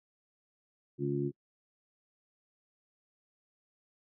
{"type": "harmonic tone", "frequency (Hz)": 70.6, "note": "C#2", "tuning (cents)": 32, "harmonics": [2, 3, 4, 5], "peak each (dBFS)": [-34, -41, -36, -33], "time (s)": [0.98, 1.32], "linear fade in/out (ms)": 50, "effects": ["noise-tail reverb RT60 0.1 s tail -26 dB re dry"]}